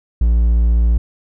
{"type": "tone", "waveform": "triangle", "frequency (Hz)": 57.5, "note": "A#1", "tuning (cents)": -23, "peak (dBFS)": -8, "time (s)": [0.21, 0.98], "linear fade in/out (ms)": 5, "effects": []}